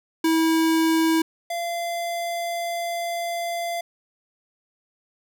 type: tone pair in turn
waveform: square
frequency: 323.9 / 686.3 Hz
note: E4 / F5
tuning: -30 / -30 cents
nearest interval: octave + minor second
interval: 1300 cents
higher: second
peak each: -18 / -26 dBFS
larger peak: first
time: 0.24-1.22 / 1.5-3.81 s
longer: second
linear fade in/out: 5 ms
effects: none